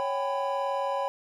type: tone cluster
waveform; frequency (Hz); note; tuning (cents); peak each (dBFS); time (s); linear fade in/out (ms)
triangle; 553 / 766 / 805 / 998; C#5 / G5 / G5 / B5; -4 / -40 / +46 / +18; -28 / -36 / -32 / -29; 0-1.08; 0
effects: none